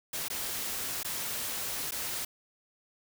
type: noise with dropouts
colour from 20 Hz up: white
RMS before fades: -35 dBFS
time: 0.13-2.25 s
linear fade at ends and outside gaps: 5 ms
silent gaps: 0.284-0.3 / 1.032-1.046 / 1.91-1.919 s
effects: none

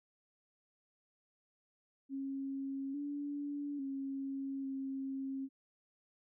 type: tone with pitch steps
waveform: sine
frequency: 272.1 / 287.7 / 272.2 / 269.2 Hz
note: C#4 / D4 / C#4 / C4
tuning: -32 / -36 / -31 / +49 cents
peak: -37 dBFS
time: 2.09-5.49 s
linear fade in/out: 50 ms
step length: 850 ms
effects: none

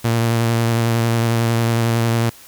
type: tone with vibrato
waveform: sawtooth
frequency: 115.7 Hz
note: A#2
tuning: 13 cents flat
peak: -11 dBFS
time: 0.04-2.3 s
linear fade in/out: 10 ms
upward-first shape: sine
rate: 11 Hz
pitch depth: 22 cents each way
effects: white hiss -43 dBFS RMS until 2.47 s

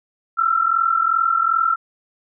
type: tone pair together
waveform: sine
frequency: 1318.5 / 1361.1 Hz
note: E6 / F6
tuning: 0 / -45 cents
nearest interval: minor second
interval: 55 cents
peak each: -19 / -17 dBFS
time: 0.37-1.76 s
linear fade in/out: 20 ms
effects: none

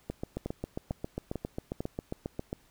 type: two click trains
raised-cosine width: 2 ms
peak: -20 / -20 dBFS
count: 4 / 19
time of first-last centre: 0.46-1.805 / 0.1-2.529 s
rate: 2.23 / 7.41 Hz
effects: pink hiss -64 dBFS RMS until 2.7 s

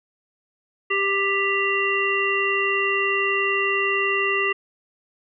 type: harmonic tone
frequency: 394.5 Hz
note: G4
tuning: 11 cents sharp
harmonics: 1 / 3 / 5 / 7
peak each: -25 / -26 / -24 / -24 dBFS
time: 0.9-4.53 s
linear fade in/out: 10 ms
effects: none

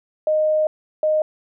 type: tone bursts at uneven times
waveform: sine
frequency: 618 Hz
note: D#5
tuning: 12 cents flat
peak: -15 dBFS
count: 2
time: 0.27-0.67 / 1.03-1.22 s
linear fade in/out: 2 ms
effects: none

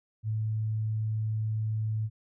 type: tone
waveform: sine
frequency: 109.1 Hz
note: A2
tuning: 14 cents flat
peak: -27 dBFS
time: 0.23-2.1 s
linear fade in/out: 50 ms
effects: none

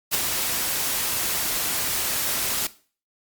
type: noise with ADSR envelope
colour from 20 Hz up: white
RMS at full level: -19 dBFS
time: 0.11-2.67 s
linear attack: 37 ms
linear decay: 6 ms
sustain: -6 dB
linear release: 5 ms
effects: noise-tail reverb RT60 0.4 s tail -17 dB re dry + Opus 48 kbps

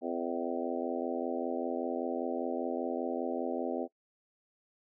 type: harmonic tone with a mistuned harmonic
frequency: 85.1 Hz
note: F2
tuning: 44 cents flat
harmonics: 3 / 4 / 5 / 6 / 7 / 8 / 9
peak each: -37 / -38 / -39 / -40 / -40 / -41 / -42 dBFS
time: 0.01-3.88 s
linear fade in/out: 50 ms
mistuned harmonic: 8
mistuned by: -41 cents
effects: noise-tail reverb RT60 0.1 s tail -23 dB re dry

